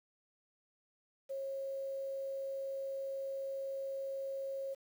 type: tone with quantisation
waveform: sine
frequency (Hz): 543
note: C#5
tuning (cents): -36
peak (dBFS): -37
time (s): 1.29-4.75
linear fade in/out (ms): 20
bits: 10
effects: none